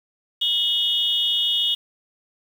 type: tone cluster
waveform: sine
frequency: 2920 / 3327 / 3624 Hz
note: F#7 / G#7 / A#7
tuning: -24 / +2 / -50 cents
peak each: -23 dBFS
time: 0.41-1.75 s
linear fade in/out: 10 ms
effects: 7-bit